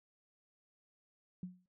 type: tone with exponential decay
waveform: sine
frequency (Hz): 181.5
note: F#3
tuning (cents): -33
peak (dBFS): -37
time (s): 1.43-1.66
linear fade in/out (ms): 2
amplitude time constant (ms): 50
effects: noise-tail reverb RT60 0.1 s tail -18 dB re dry